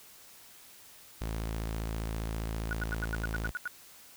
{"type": "tone", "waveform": "sawtooth", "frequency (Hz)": 55, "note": "A1", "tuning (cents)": 0, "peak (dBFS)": -29, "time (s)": [1.21, 3.51], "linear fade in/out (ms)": 5}
{"type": "tone bursts", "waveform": "sine", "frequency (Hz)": 1464, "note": "F#6", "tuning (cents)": -19, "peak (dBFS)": -31, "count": 10, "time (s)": [2.71, 3.676], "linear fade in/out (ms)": 0, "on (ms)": 21, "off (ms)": 84}
{"effects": ["white hiss -54 dBFS RMS until 4.16 s"]}